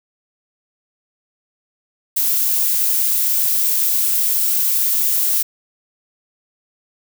violet noise, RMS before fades -17 dBFS, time 2.16-5.43 s, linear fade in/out 10 ms, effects none

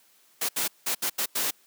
white noise bursts at uneven times, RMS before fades -27 dBFS, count 6, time 0.41-0.49 / 0.56-0.68 / 0.86-0.95 / 1.02-1.1 / 1.18-1.26 / 1.35-1.51 s, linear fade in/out 10 ms, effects white hiss -61 dBFS RMS until 1.66 s + high-pass 200 Hz 12 dB/octave

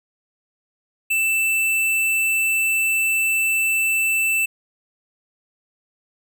square tone, 2655 Hz, E7, 12 cents sharp, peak -18 dBFS, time 1.1-4.46 s, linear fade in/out 10 ms, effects none

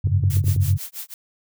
sine chord, F# suspended second, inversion none, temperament equal with one note detuned, 92.5 / 101.34 / 138.59 Hz, F#2 / G#2 / C#3, 0 / -42 / 0 cents, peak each -19 / -20 / -24 dBFS, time 0.04-0.78 s, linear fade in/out 10 ms
clicks, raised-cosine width 3 ms, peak -21 dBFS, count 6, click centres 0.072 / 0.238 / 0.37 / 0.441 / 0.482 / 0.563 s
blue noise with tremolo, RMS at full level -31 dBFS, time 0.3-1.14 s, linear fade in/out 2 ms, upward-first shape sine, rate 6.1 Hz, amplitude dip 100%
effects none

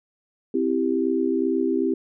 sine chord, C major, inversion none, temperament equal, 261.6 / 329.6 / 392 Hz, C4 / E4 / G4, 0 / 0 / 0 cents, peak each -24 dBFS, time 0.54-1.94 s, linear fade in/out 5 ms, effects none

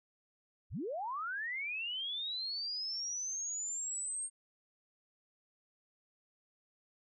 sine linear sweep, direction up, 37.25 to 8620 Hz, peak -36 dBFS, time 0.7-4.3 s, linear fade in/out 50 ms, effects none

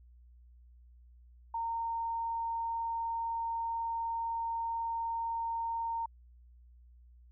sine tone, 919 Hz, A#5, 25 cents flat, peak -32 dBFS, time 1.54-6.06 s, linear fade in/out 5 ms, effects added 60 Hz sine -55 dBFS peak until 7.31 s

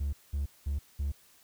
triangle tone bursts, 71 Hz, C#2, 42 cents sharp, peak -26 dBFS, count 4, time 0-1.12 s, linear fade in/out 10 ms, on 130 ms, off 200 ms, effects tanh soft clip ceiling -23 dBFS + white hiss -61 dBFS RMS until 1.43 s

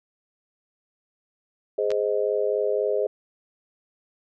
sine chord, Ab major, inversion none, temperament just, 415.3 / 519.1 / 623 Hz, Ab4 / C5 / Eb5, 0 / -14 / +2 cents, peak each -24 / -26 / -27 dBFS, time 1.78-3.07 s, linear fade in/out 5 ms
clicks, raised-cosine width 0.2 ms, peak -18 / -18 dBFS, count 2, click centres 1.905 / 1.917 s
effects none

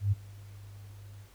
sine tone with ADSR envelope, 100.6 Hz, G2, 45 cents sharp, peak -21 dBFS, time 0-1.3 s, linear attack 120 ms, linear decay 20 ms, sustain -24 dB, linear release 86 ms, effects added 50 Hz sine -60 dBFS peak until 1.34 s + pink hiss -60 dBFS RMS until 1.34 s

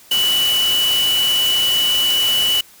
sine tone in noise, 2960 Hz, F#7, in tune, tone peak -14 dBFS, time 0.11-2.61 s, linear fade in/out 5 ms, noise white, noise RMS -24 dBFS, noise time 0.11-2.61 s, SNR +7 dB, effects white hiss -46 dBFS RMS until 2.8 s

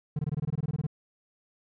triangle tone bursts, 149.7 Hz, D3, 33 cents sharp, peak -24 dBFS, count 14, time 0.16-0.867 s, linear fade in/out 5 ms, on 31 ms, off 21 ms, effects none

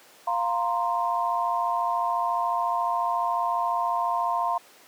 sine chord, F suspended fourth, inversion none, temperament equal, 698.5 / 932.3 / 1046.5 Hz, F5 / Bb5 / C6, 0 / 0 / 0 cents, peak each -27 dBFS, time 0.27-4.58 s, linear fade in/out 5 ms, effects pink hiss -52 dBFS RMS until 4.87 s + high-pass 400 Hz 12 dB/octave

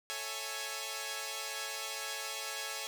5% pulse chord, A major seventh, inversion none, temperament equal with one note detuned, 440 / 554.4 / 662.3 / 830.6 Hz, A4 / C#5 / E5 / G#5, 0 / 0 / +8 / 0 cents, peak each -33 / -31 / -34 / -30 dBFS, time 0.1-2.87 s, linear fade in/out 0 ms, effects none

